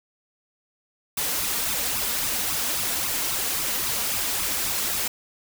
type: noise with flanger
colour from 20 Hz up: white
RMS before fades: -26 dBFS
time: 1.17-5.08 s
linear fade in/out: 5 ms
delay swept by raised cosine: 0.79 to 4.29 ms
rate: 3.7 Hz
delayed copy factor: +0.6
effects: none